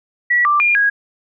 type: tone with pitch steps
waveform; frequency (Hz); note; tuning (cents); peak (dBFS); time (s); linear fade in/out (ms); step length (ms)
sine; 1938 / 1177 / 2410 / 1647; B6 / D6 / D7 / G#6; -33 / +3 / +44 / -15; -11; 0.3-0.9; 10; 150
effects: none